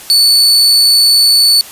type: tone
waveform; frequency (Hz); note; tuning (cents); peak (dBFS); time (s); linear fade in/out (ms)
40% pulse; 4469; C#8; +13; -4; 0.1-1.61; 0
effects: white hiss -32 dBFS RMS until 1.71 s + resampled to 32000 Hz